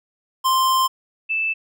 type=tone pair in turn; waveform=square / sine; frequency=1046.5 / 2637 Hz; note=C6 / E7; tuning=0 / 0 cents; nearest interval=octave + major third; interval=1600 cents; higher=second; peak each=-16 / -19 dBFS; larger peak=first; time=0.44-0.88 / 1.29-1.54 s; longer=first; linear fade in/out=20 ms; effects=none